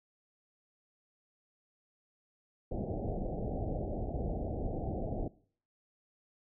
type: low-pass noise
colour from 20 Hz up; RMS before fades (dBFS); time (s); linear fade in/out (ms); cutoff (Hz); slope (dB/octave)
pink; -36; 2.71-5.28; 5; 770; 96
effects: noise-tail reverb RT60 0.5 s tail -20 dB re dry